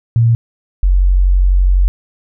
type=tone pair in turn; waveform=sine; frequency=115.9 / 45.99 Hz; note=A#2 / F#1; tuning=-10 / -10 cents; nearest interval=octave + major third; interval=1600 cents; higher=first; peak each=-7 dBFS; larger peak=neither; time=0.16-0.35 / 0.83-1.88 s; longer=second; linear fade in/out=0 ms; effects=none